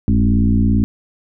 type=tone with frequency modulation; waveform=sine; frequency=145.9 Hz; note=D3; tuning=11 cents flat; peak=-11 dBFS; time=0.08-0.84 s; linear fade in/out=0 ms; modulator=58.3 Hz; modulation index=2.1; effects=none